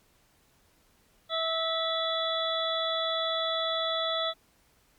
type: harmonic tone with a mistuned harmonic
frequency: 652 Hz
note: E5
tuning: 19 cents flat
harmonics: 1 / 2 / 3 / 5 / 6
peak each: -31 / -33 / -40 / -31 / -36 dBFS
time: 1.29-4.34 s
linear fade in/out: 50 ms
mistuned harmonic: 5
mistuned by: +88 cents
effects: pink hiss -65 dBFS RMS until 4.98 s + MP3 96 kbps